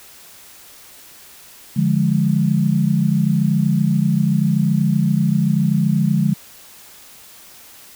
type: chord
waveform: sine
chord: D diminished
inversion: none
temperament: equal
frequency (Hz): 146.83 / 174.61 / 207.7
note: D3 / F3 / Ab3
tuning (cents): 0 / 0 / 0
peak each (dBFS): -18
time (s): 1.76-6.34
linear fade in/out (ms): 10
effects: white hiss -43 dBFS RMS until 7.95 s